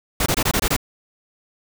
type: noise bursts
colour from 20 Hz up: pink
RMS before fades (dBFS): -19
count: 7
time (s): 0.2-0.765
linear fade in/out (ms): 5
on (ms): 61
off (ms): 23
effects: none